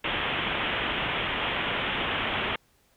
white low-pass noise, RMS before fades -29 dBFS, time 0.04-2.56 s, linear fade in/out 5 ms, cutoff 3400 Hz, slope 96 dB/octave, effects pink hiss -65 dBFS RMS until 2.96 s

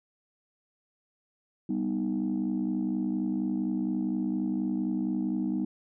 sine chord, G augmented, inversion none, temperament equal, 196 / 246.9 / 311.1 Hz, G3 / B3 / D#4, 0 / 0 / 0 cents, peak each -30 dBFS, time 1.69-5.65 s, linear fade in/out 5 ms, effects tanh soft clip ceiling -21 dBFS

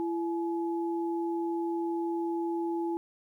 sine tone pair together, 337.2 / 849.7 Hz, E4 / G#5, +39 / +39 cents, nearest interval octave + major third, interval 1600 cents, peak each -29 / -37 dBFS, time 0-2.97 s, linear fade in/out 0 ms, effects 11-bit

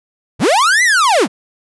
45% pulse linear two-way sweep, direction up then down, 69.3 to 2045 to 142.3 Hz, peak -9 dBFS, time 0.39-1.28 s, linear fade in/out 50 ms, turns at 0.83 s, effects resampled to 24000 Hz

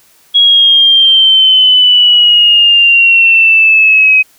sine exponential sweep, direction down, 3322 to 2528 Hz, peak -3 dBFS, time 0.34-4.23 s, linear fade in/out 20 ms, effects white hiss -47 dBFS RMS until 4.38 s

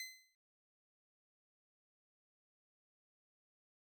20% pulse tone with exponential decay, 2046 Hz, C7, 39 cents flat, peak -36 dBFS, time 0-0.35 s, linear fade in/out 1 ms, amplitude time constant 75 ms, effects none

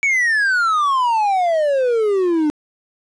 triangle exponential sweep, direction down, 2281 to 293.7 Hz, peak -12 dBFS, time 0.03-2.5 s, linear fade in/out 0 ms, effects resampled to 22050 Hz + 8-bit

